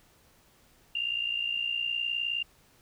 sine tone with amplitude modulation, 2794 Hz, F7, in tune, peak -25 dBFS, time 0.95-2.43 s, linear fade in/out 5 ms, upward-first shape sine, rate 59.4 Hz, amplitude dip 70%, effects pink hiss -62 dBFS RMS until 2.81 s

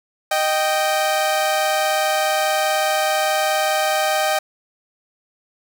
sawtooth tone pair together, 620 / 781.2 Hz, D#5 / G5, -6 / -6 cents, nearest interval major third, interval 400 cents, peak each -16 dBFS, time 0.31-4.39 s, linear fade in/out 5 ms, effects none

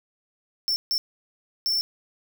square tone bursts at uneven times, 5390 Hz, E8, 38 cents sharp, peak -22 dBFS, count 3, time 0.68-0.76 / 0.91-0.98 / 1.66-1.81 s, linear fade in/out 0 ms, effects none

